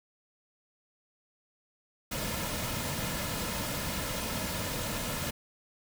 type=noise with comb filter; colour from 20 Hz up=pink; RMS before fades=-34 dBFS; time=2.11-5.31 s; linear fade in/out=10 ms; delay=2.6 ms; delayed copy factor=-0.5; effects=none